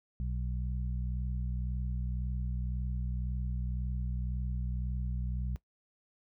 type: harmonic tone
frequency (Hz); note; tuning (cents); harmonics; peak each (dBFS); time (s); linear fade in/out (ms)
61.9; B1; +5; 1 / 2 / 3; -33 / -39 / -43; 0.2-5.56; 0
effects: noise-tail reverb RT60 0.1 s tail -18 dB re dry